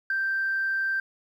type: tone with ADSR envelope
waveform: sine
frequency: 1568 Hz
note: G6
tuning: in tune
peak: -19 dBFS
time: 0.1-1 s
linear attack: 4 ms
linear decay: 3 ms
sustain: -4 dB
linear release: 3 ms
effects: tanh soft clip ceiling -19 dBFS + 10-bit